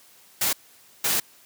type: noise bursts at uneven times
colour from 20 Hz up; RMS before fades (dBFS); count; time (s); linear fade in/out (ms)
white; -23; 2; 0.41-0.53 / 1.04-1.2; 5
effects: white hiss -54 dBFS RMS until 1.45 s + high-pass 100 Hz 12 dB/octave